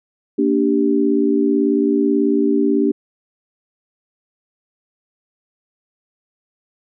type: chord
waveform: sine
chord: G minor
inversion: first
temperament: equal with one note detuned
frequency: 233.1 / 291.3 / 392 Hz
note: Bb3 / D4 / G4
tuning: 0 / -14 / 0 cents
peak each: -19 / -16 / -18 dBFS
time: 0.38-2.92 s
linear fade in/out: 10 ms
effects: none

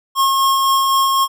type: tone with tremolo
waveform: square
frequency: 1081 Hz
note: C#6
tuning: 44 cents flat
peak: -12 dBFS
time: 0.15-1.28 s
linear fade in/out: 50 ms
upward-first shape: sine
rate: 3.9 Hz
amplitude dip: 25%
effects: none

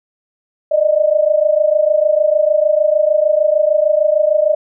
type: tone pair together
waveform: sine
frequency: 595.7 / 622.3 Hz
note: D5 / D#5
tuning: +24 / 0 cents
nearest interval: minor second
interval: 76 cents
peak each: -13 dBFS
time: 0.71-4.55 s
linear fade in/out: 10 ms
effects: none

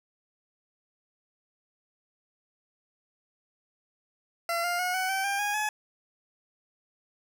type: tone with pitch steps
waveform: 20% pulse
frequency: 680 / 701.9 / 724.6 / 748 / 772.1 / 797.1 / 822.8 / 849.4 Hz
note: F5 / F5 / F#5 / F#5 / G5 / G5 / G#5 / G#5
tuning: -46 / +9 / -36 / +19 / -26 / +29 / -16 / +39 cents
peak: -22 dBFS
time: 4.49-5.69 s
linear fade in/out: 2 ms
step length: 150 ms
effects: none

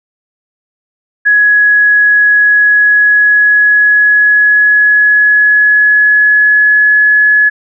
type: tone with pitch glide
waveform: sine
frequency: 1677 to 1698.4 Hz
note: G#6 to G#6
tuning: +16 to +38 cents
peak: -4 dBFS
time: 1.25-7.5 s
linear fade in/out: 20 ms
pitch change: +22 cents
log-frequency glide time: 2.32-7.03 s
effects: none

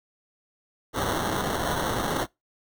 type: noise with sample-and-hold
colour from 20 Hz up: white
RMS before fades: -27 dBFS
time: 0.93-2.27 s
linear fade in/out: 50 ms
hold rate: 2450 Hz
effects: noise-tail reverb RT60 0.2 s tail -24 dB re dry

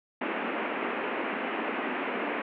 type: band-pass noise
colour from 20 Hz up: pink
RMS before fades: -32 dBFS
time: 0.21-2.42 s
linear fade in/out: 5 ms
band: 220 to 2700 Hz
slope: 48 dB/octave
effects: none

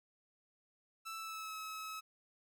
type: tone with pitch glide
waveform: sawtooth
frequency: 1322 to 1288.8 Hz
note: E6 to E6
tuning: +5 to -39 cents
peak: -39 dBFS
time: 1.05-2.01 s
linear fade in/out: 20 ms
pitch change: -44 cents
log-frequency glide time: 1.17-1.55 s
effects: none

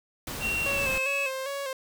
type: noise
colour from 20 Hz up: pink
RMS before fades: -35 dBFS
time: 0.27-0.98 s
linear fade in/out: 2 ms
type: tone with pitch glide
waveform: triangle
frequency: 2741 to 2593 Hz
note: F7 to E7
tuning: -33 to -29 cents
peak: -25 dBFS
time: 0.4-1.31 s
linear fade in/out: 50 ms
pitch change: -96 cents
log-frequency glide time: 0.68-0.92 s
type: tone with vibrato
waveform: sawtooth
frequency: 543 Hz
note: C#5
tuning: 36 cents flat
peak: -27 dBFS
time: 0.66-1.73 s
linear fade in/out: 2 ms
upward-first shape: square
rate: 2.5 Hz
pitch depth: 49 cents each way
effects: none

